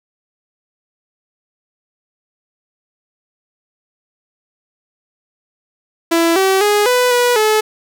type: tone with pitch steps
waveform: sawtooth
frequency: 333.8 / 383.3 / 414.9 / 496.9 / 488.2 / 430.9 Hz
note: E4 / G4 / G#4 / B4 / B4 / A4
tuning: +22 / -39 / -2 / +11 / -20 / -36 cents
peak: -7 dBFS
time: 6.11-7.61 s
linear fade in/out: 10 ms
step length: 250 ms
effects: none